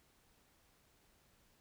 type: silence
effects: pink hiss -71 dBFS RMS until 1.6 s